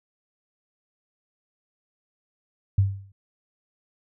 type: tone with exponential decay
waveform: sine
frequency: 98 Hz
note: G2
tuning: in tune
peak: -13 dBFS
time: 2.78-3.12 s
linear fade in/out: 5 ms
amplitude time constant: 73 ms
effects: none